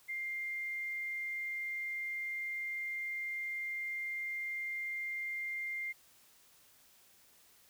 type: tone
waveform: sine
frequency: 2100 Hz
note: C7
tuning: 6 cents sharp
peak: -36 dBFS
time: 0.08-5.93 s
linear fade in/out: 20 ms
effects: white hiss -64 dBFS RMS until 7.69 s